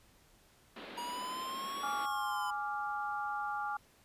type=band-pass noise; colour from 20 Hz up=pink; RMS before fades=-48 dBFS; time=0.76-2.06 s; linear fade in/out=5 ms; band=200 to 4200 Hz; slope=48 dB/octave
type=exponential two-way sweep; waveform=square; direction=up then down; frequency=953 to 1136 to 1007 Hz; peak=-39 dBFS; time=0.97-2.51 s; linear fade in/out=10 ms; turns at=1.89 s
type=chord; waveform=sine; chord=D diminished; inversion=second; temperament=equal; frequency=830.6 / 1174.7 / 1396.9 Hz; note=Ab5 / D6 / F6; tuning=0 / 0 / 0 cents; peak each=-37 / -40 / -40 dBFS; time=1.83-3.77 s; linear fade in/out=5 ms
effects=pink hiss -65 dBFS RMS until 4.04 s + resampled to 32000 Hz